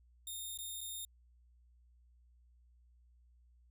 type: tone with dropouts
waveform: 10% pulse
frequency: 3666 Hz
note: A#7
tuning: 30 cents flat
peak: -34 dBFS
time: 0.27-1.05 s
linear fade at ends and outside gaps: 2 ms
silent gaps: 0.575-0.587 / 0.808-0.812 s
effects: added 60 Hz sine -63 dBFS peak until 3.7 s